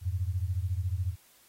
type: beating tone pair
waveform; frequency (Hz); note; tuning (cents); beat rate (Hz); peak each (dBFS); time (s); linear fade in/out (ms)
sine; 86.2 / 100.2; F2 / G2; -22 / +38; 14; -30 / -32; 0.01-1.16; 50
effects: white hiss -61 dBFS RMS until 1.48 s + AAC 48 kbps